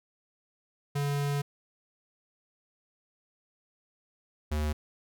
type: tone pair in turn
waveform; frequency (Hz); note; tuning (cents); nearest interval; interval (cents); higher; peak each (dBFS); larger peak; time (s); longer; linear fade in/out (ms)
square; 142.8 / 75.65; D3 / D#2; -48 / -48; major seventh; 1100; first; -28; neither; 0.95-1.42 / 4.51-4.73; first; 10
effects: none